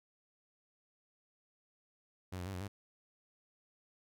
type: tone with pitch steps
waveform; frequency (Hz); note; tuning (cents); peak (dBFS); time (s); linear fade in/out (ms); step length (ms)
sawtooth; 92.5 / 88.6 / 97.8 / 89.8 / 100.2; F#2 / F2 / G2 / F2 / G2; 0 / +25 / -4 / +49 / +38; -36; 2.32-2.68; 10; 72
effects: none

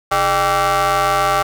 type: ring-modulated tone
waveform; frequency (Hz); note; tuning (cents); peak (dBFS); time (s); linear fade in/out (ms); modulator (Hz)
25% pulse; 185; F#3; 0; -7; 0.11-1.43; 10; 974
effects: none

